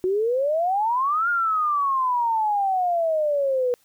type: exponential two-way sweep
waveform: sine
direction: up then down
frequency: 360 to 1430 to 484.9 Hz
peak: -19 dBFS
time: 0.04-3.74 s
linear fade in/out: 0 ms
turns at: 1.29 s
effects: white hiss -62 dBFS RMS until 3.84 s